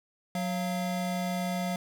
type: tone pair together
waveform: square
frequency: 183.27 / 691 Hz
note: F#3 / F5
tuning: -16 / -19 cents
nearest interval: octave + major seventh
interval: 2297 cents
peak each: -31 / -35 dBFS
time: 0.35-1.76 s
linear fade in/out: 2 ms
effects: none